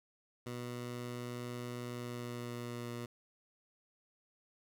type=tone with pitch glide; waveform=15% pulse; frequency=121.9 to 119.67 Hz; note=B2 to A#2; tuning=-22 to +46 cents; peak=-34 dBFS; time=0.46-3.06 s; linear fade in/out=5 ms; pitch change=-32 cents; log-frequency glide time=1.81-2.88 s; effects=none